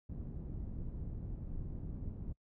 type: low-pass noise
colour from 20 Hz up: pink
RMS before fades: -42 dBFS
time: 0.09-2.33 s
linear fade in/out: 10 ms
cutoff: 200 Hz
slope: 12 dB/octave
effects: noise-tail reverb RT60 0.1 s tail -24 dB re dry